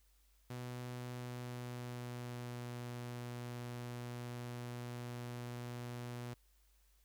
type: tone with pitch glide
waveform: sawtooth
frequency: 123.47 to 121.35 Hz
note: B2 to B2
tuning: 0 to -30 cents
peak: -39 dBFS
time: 0.5-6.34 s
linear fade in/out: 5 ms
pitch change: -30 cents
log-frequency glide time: 1.07-2.75 s
effects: added 50 Hz sine -68 dBFS peak until 7.04 s + white hiss -75 dBFS RMS until 7.04 s